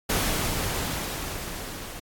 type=noise with level ramp; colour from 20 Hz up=pink; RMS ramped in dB=-24 to -39 dBFS; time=0.09-2 s; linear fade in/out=10 ms; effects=AAC 64 kbps